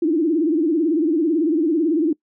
sine tone with vibrato, 318.8 Hz, D#4, 42 cents sharp, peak -15 dBFS, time 0.02-2.13 s, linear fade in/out 5 ms, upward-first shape sine, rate 18 Hz, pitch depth 150 cents each way, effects noise-tail reverb RT60 0.1 s tail -24 dB re dry

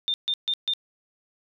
sine tone bursts, 3608 Hz, A7, 43 cents sharp, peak -22 dBFS, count 4, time 0.08-0.736 s, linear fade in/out 0 ms, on 59 ms, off 140 ms, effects none

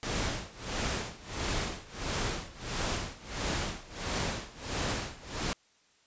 pink noise with tremolo, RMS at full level -31 dBFS, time 0.03-5.53 s, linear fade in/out 0 ms, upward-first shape sine, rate 1.5 Hz, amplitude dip 90%, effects white hiss -66 dBFS RMS until 6.06 s + resampled to 16000 Hz

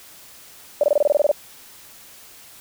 sine tone bursts, 587.3 Hz, D5, in tune, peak -12 dBFS, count 11, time 0.81-1.315 s, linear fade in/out 2 ms, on 25 ms, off 23 ms, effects white hiss -45 dBFS RMS until 2.6 s

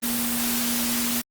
sine tone in noise, 238.2 Hz, A#3, 38 cents sharp, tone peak -27 dBFS, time 0.02-1.22 s, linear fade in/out 20 ms, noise white, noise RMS -26 dBFS, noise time 0.02-1.22 s, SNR -4 dB, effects Opus 24 kbps

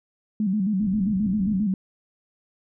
sine tone with vibrato, 200.4 Hz, G3, 38 cents sharp, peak -20 dBFS, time 0.4-1.74 s, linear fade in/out 2 ms, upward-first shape square, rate 7.5 Hz, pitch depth 110 cents each way
white low-pass noise, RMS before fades -36 dBFS, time 0.81-1.64 s, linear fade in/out 5 ms, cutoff 290 Hz, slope 96 dB/octave
effects none

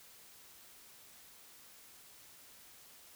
silence, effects white hiss -58 dBFS RMS until 3.15 s

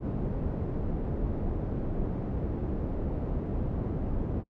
pink low-pass noise, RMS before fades -31 dBFS, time 0-4.44 s, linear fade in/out 50 ms, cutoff 420 Hz, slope 12 dB/octave, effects noise-tail reverb RT60 0.1 s tail -25 dB re dry

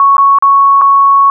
sine tone with dropouts, 1108.7 Hz, C#6, in tune, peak -3 dBFS, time 0-1.3 s, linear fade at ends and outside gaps 1 ms, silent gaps 0.168-0.181 / 0.386-0.424 / 0.813-0.817 s, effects none

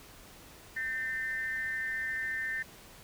sine tone with amplitude modulation, 1807 Hz, A6, 46 cents sharp, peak -28 dBFS, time 0.76-2.63 s, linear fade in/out 10 ms, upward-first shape sine, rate 249 Hz, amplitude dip 80%, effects pink hiss -53 dBFS RMS until 3.03 s

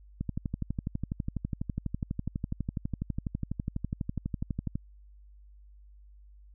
click train, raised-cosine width 5 ms, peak -19 dBFS, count 56, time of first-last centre 0.21-4.755 s, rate 12.1 Hz, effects added 50 Hz sine -51 dBFS peak until 6.54 s

